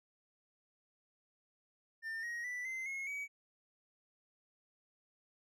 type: tone with pitch steps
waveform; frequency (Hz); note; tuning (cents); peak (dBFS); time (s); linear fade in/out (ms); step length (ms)
triangle; 1801 / 1886.2 / 1975.4 / 2069 / 2167 / 2269; A6 / A#6 / B6 / C7 / C#7 / C#7; +40 / +20 / 0 / -20 / -40 / +40; -37; 2.02-3.28; 50; 210
effects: none